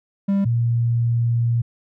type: tone pair in turn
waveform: triangle / sine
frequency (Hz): 197.9 / 117.67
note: G3 / A#2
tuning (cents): +17 / +17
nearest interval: major sixth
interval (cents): 900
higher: first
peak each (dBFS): -14 / -16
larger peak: first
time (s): 0.28-0.45 / 0.45-1.62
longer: second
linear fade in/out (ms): 10
effects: none